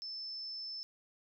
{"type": "tone", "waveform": "sine", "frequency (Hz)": 5274, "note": "E8", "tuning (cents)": 0, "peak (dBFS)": -40, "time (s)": [0.02, 0.83], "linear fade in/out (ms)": 0, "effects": []}